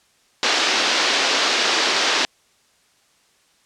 white band-pass noise, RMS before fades -19 dBFS, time 0.43-2.25 s, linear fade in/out 0 ms, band 270 to 5300 Hz, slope 24 dB/octave, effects white hiss -59 dBFS RMS until 3.65 s + low-pass 8000 Hz 12 dB/octave

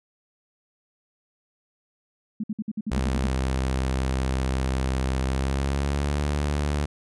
sine tone bursts, 214.6 Hz, A3, 43 cents flat, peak -25 dBFS, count 10, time 2.4-3.274 s, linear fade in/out 5 ms, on 37 ms, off 56 ms
sawtooth tone with pitch glide, 65.41 to 73 Hz, C2 to D2, 0 to -10 cents, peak -19 dBFS, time 2.91-6.86 s, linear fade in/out 10 ms, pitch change +190 cents, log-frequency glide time 5.25-6.2 s
effects resampled to 24000 Hz

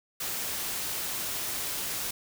white noise, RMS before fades -33 dBFS, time 0.2-2.11 s, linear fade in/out 5 ms, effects none

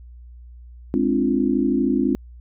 sine chord, D half-diminished seventh, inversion second, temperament equal with one note detuned, 207.7 / 261.6 / 293.7 / 345.8 Hz, Ab3 / C4 / D4 / F4, 0 / 0 / 0 / -17 cents, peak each -24 / -20 / -23 / -24 dBFS, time 0.94-2.15 s, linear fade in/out 0 ms, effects added 60 Hz sine -39 dBFS peak until 2.4 s

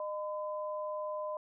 sine tone pair together, 611 / 1013.7 Hz, D#5 / B5, -32 / +45 cents, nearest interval major sixth, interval 877 cents, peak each -36 / -40 dBFS, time 0-1.37 s, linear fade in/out 2 ms, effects none

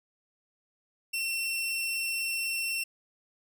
sawtooth tone, 2708 Hz, E7, 46 cents sharp, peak -26 dBFS, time 1.13-2.84 s, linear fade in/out 10 ms, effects none

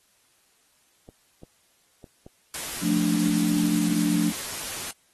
clicks, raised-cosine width 2 ms, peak -31 dBFS, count 6, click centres 1.089 / 1.434 / 2.042 / 2.265 / 2.772 / 3.565 s
white noise, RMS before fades -33 dBFS, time 2.54-4.91 s, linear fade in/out 2 ms
sine chord, D minor, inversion first, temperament just, 176.2 / 220.2 / 293.7 Hz, F3 / A3 / D4, +16 / +2 / 0 cents, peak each -26 / -25 / -24 dBFS, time 2.81-4.33 s, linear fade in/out 50 ms
effects white hiss -64 dBFS RMS until 5.13 s + AAC 32 kbps

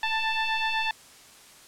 sine tone with frequency modulation, 880 Hz, A5, in tune, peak -24 dBFS, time 0.03-0.91 s, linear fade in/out 2 ms, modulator 884 Hz, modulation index 3.1, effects white hiss -51 dBFS RMS until 1.67 s + low-pass 10000 Hz 12 dB/octave

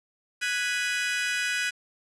35% pulse chord, G# minor seventh, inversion third, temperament equal, 1480 / 1661.2 / 1975.5 / 2489 Hz, F#6 / G#6 / B6 / D#7, 0 / 0 / 0 / 0 cents, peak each -28 / -31 / -32 / -29 dBFS, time 0.41-1.71 s, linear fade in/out 20 ms, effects resampled to 22050 Hz + 8-bit

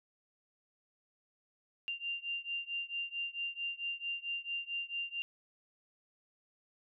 sine beating tone pair, 2783 / 2787.5 Hz, F7 / F7, -7 / -4 cents, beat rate 4.5 Hz, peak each -39 / -40 dBFS, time 1.88-5.22 s, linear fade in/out 0 ms, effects none

